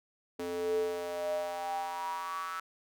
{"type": "tone with high-pass filter sweep", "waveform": "square", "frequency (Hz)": 87.31, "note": "F2", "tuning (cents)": 0, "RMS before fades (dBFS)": -35, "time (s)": [0.39, 2.6], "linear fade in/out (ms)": 5, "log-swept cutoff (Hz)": [350, 1300], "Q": 9.4, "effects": []}